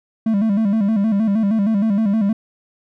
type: tone with vibrato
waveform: triangle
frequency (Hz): 210.4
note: G#3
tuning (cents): +23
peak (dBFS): -12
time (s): 0.26-2.33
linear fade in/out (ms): 5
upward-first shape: square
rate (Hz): 6.4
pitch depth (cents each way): 98
effects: none